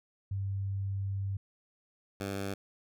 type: tone pair in turn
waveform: sine / 10% pulse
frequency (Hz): 98 / 98.38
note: G2 / G2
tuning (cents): 0 / +7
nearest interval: unison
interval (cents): 7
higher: second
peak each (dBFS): -31 / -26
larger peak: second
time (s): 0.31-1.37 / 2.2-2.54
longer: first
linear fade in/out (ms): 5
effects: none